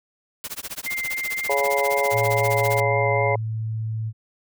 white noise with tremolo, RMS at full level -30 dBFS, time 0.44-2.8 s, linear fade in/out 0 ms, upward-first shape sine, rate 15 Hz, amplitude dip 100%
sine tone with vibrato, 2093 Hz, C7, in tune, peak -25 dBFS, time 0.86-3.35 s, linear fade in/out 5 ms, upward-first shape sine, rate 3.9 Hz, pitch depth 9 cents each way
harmonic tone, 140 Hz, C#3, 18 cents sharp, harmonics 3 / 4 / 5 / 6 / 7, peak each -26 / -23 / -27 / -29 / -27 dBFS, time 1.49-3.36 s, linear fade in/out 5 ms
sine tone with pitch glide, 113.4 to 110.62 Hz, A#2 to A2, -47 to +10 cents, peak -24 dBFS, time 2.11-4.13 s, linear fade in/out 50 ms, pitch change -43 cents, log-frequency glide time 3.11-3.39 s
effects none

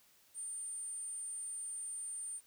sine tone, 8960 Hz, C#9, 18 cents sharp, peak -39 dBFS, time 0.34-2.41 s, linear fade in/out 50 ms, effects tanh soft clip ceiling -36 dBFS + white hiss -67 dBFS RMS until 2.46 s

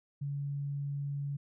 sine tone, 141.8 Hz, C#3, 40 cents sharp, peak -33 dBFS, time 0.21-1.37 s, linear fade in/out 10 ms, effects none

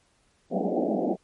pink band-pass noise, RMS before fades -26 dBFS, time 0.5-1.17 s, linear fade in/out 50 ms, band 180 to 770 Hz, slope 96 dB/octave, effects pink hiss -66 dBFS RMS until 1.23 s + MP3 48 kbps

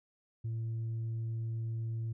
sine tone with tanh clipping, 113.5 Hz, A#2, 46 cents flat, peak -34 dBFS, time 0.44-2.13 s, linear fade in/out 10 ms, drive 1 dB, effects none

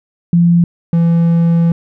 sine / triangle tone pair in turn, 171.6 / 168.07 Hz, F3 / E3, -30 / +34 cents, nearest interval unison, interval 36 cents, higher first, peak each -6 dBFS, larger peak neither, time 0.33-0.64 / 0.93-1.72 s, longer second, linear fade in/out 2 ms, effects none

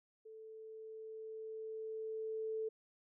sine tone with level ramp, 440 Hz, A4, in tune, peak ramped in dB -51 to -36 dBFS, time 0.25-2.69 s, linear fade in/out 10 ms, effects none

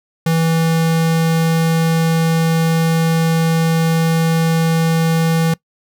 square tone, 163.6 Hz, E3, 13 cents flat, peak -13 dBFS, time 0.26-5.54 s, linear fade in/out 5 ms, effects noise-tail reverb RT60 0.1 s tail -22 dB re dry

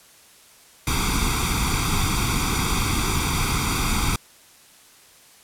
pink noise with comb filter, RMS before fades -22 dBFS, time 0.87-4.16 s, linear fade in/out 2 ms, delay 0.85 ms, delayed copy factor +1, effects white hiss -51 dBFS RMS until 5.43 s + low-pass 12000 Hz 12 dB/octave

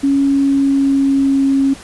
sine tone with pitch glide, 277.2 to 272.6 Hz, C#4 to C#4, 0 to -29 cents, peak -10 dBFS, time 0.03-1.74 s, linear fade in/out 10 ms, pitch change -29 cents, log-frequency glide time 0.24-1.51 s, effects pink hiss -36 dBFS RMS until 1.83 s + resampled to 24000 Hz

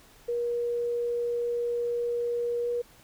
sine tone with pitch glide, 476.7 to 480 Hz, A#4 to B4, +39 to -49 cents, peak -26 dBFS, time 0.28-2.82 s, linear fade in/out 10 ms, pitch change +12 cents, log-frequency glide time 2.62-2.68 s, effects pink hiss -56 dBFS RMS until 3.03 s

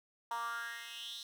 10% pulse tone with high-pass filter sweep, 233.1 Hz, A#3, in tune, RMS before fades -42 dBFS, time 0.31-1.23 s, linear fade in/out 2 ms, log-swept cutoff 920 to 4200 Hz, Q 5.2, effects none

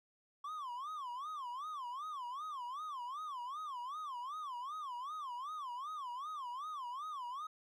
triangle tone with vibrato, 1100 Hz, C#6, 14 cents flat, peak -39 dBFS, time 0.44-7.47 s, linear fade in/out 5 ms, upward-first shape sine, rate 2.6 Hz, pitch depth 240 cents each way, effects none

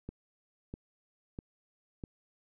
click train, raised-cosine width 3 ms, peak -27 dBFS, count 4, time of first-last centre 0.09-2.038 s, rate 1.54 Hz, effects none

